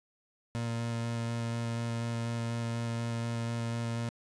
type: tone with vibrato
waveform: 30% pulse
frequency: 116.54 Hz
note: A#2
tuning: in tune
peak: -29 dBFS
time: 0.55-4.09 s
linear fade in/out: 0 ms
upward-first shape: square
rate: 4.1 Hz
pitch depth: 8 cents each way
effects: resampled to 22050 Hz